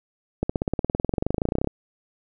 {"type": "accelerating click train", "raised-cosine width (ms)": 2, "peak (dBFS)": -9, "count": 29, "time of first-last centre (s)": [0.43, 1.673], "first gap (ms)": 65, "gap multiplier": 0.97, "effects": []}